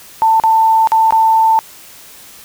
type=tone with dropouts; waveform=sine; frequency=891 Hz; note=A5; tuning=22 cents sharp; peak=-7 dBFS; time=0.22-1.59 s; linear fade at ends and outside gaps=0 ms; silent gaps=0.399-0.437 / 0.873-0.919 / 1.107-1.124 s; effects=white hiss -38 dBFS RMS until 2.44 s